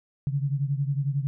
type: beating tone pair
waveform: sine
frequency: 137.4 / 148.4 Hz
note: C#3 / D3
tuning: -15 / +18 cents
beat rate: 11 Hz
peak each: -25 / -29 dBFS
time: 0.27-1.27 s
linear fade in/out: 0 ms
effects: none